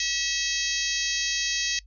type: harmonic tone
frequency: 646 Hz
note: E5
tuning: 35 cents flat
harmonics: 3 / 4 / 5 / 6 / 7 / 8 / 9 / 10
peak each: -33 / -33 / -33 / -33 / -33 / -33 / -33 / -33 dBFS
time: 0-1.79 s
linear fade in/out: 2 ms
effects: noise-tail reverb RT60 0.1 s tail -22 dB re dry + added 50 Hz sine -48 dBFS peak until 1.86 s